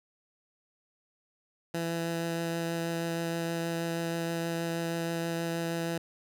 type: tone with vibrato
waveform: 15% pulse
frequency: 167.2 Hz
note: E3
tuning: 25 cents sharp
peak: -24 dBFS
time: 1.74-5.98 s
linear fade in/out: 5 ms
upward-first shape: triangle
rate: 6.3 Hz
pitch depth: 10 cents each way
effects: none